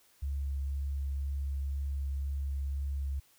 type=tone with vibrato; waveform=sine; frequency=69.3 Hz; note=C#2; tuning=in tune; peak=-31 dBFS; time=0.22-3.2 s; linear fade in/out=10 ms; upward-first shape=triangle; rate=2 Hz; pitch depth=13 cents each way; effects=white hiss -65 dBFS RMS until 3.38 s